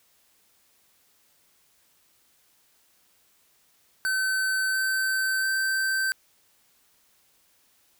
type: tone with pitch steps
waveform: square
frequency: 1530 / 1540.6 / 1551.4 Hz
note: G6 / G6 / G6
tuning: -42 / -30 / -18 cents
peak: -24 dBFS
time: 4.05-6.12 s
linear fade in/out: 0 ms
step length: 690 ms
effects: white hiss -64 dBFS RMS until 7.99 s